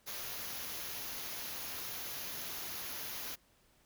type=band-stop noise; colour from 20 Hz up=white; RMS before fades=-42 dBFS; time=0.06-3.36 s; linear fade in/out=20 ms; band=6900 to 10000 Hz; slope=96 dB/octave; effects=pink hiss -69 dBFS RMS until 3.85 s